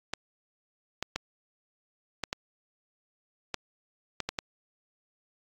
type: clicks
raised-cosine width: 0.2 ms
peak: -13 dBFS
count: 9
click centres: 0.136 / 1.026 / 1.16 / 2.237 / 2.329 / 3.543 / 4.203 / 4.29 / 4.388 s
effects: AAC 64 kbps